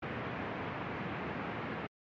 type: band-pass noise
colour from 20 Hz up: pink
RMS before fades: -39 dBFS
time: 0.02-1.87 s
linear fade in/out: 10 ms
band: 100 to 2400 Hz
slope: 24 dB/octave
effects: MP3 48 kbps